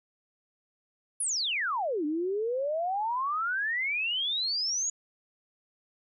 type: exponential two-way sweep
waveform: sine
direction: down then up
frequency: 10780 to 290.5 to 6880 Hz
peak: -27 dBFS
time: 1.2-4.9 s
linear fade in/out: 5 ms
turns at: 2.05 s
effects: none